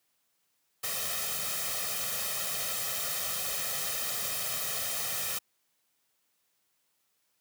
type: noise with comb filter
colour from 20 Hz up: white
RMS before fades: -33 dBFS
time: 0.83-5.39 s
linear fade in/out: 10 ms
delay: 1.6 ms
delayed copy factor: +0.8
effects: white hiss -75 dBFS RMS until 7.4 s + high-pass 100 Hz 12 dB/octave